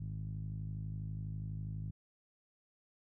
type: tone with low-pass filter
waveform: 10% pulse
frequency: 52.2 Hz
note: G#1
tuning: 10 cents sharp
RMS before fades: -41 dBFS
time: 0-1.91 s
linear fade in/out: 10 ms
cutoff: 130 Hz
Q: 4.1
effects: none